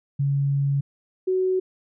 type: tone pair in turn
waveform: sine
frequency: 140 / 372.9 Hz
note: C#3 / F#4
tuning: +18 / +14 cents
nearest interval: octave + perfect fourth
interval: 1696 cents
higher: second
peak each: -19 dBFS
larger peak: neither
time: 0.19-0.81 / 1.27-1.6 s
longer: first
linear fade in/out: 10 ms
effects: none